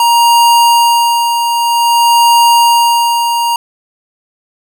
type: tone with tremolo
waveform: square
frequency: 940 Hz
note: A#5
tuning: 14 cents sharp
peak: -5 dBFS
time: 0-3.56 s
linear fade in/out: 2 ms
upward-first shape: sine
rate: 0.52 Hz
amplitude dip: 50%
effects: none